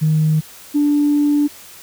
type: tone pair in turn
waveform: sine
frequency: 155.56 / 292.3 Hz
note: D#3 / D4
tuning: 0 / -8 cents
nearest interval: major seventh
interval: 1092 cents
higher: second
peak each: -11 dBFS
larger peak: neither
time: 0.01-0.41 / 0.74-1.48 s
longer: second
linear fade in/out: 20 ms
effects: tanh soft clip ceiling -7 dBFS + white hiss -40 dBFS RMS until 1.82 s